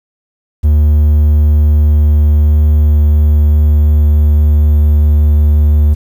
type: tone with pitch glide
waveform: triangle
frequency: 75 to 74.52 Hz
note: D2 to D2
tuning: +37 to +26 cents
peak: -3 dBFS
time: 0.63-5.95 s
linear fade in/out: 20 ms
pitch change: -11 cents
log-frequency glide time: 1.85-5.3 s
effects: 7-bit